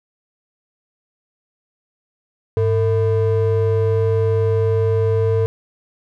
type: ring-modulated tone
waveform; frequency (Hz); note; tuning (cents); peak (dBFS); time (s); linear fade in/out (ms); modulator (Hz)
triangle; 276.2; C#4; -6; -9; 2.57-5.46; 0; 174
effects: none